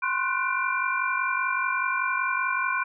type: tone cluster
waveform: sine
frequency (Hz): 1028 / 1073 / 1460 / 1511 / 2374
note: C6 / C6 / F#6 / F#6 / D7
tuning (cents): -31 / +43 / -24 / +36 / +18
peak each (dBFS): -30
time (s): 0.02-2.84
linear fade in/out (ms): 10
effects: none